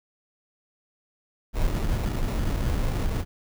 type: noise with sample-and-hold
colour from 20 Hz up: brown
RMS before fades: -25 dBFS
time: 1.53-3.25 s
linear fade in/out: 50 ms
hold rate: 1575 Hz
effects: none